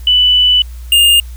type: tone pair in turn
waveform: sine / square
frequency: 2980 / 2822 Hz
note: F#7 / F7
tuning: +12 / +17 cents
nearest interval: minor second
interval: 95 cents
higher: first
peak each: -6 dBFS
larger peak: neither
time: 0.07-0.62 / 0.92-1.2 s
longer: first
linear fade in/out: 2 ms
effects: added 60 Hz sine -25 dBFS peak until 1.36 s + white hiss -44 dBFS RMS until 1.36 s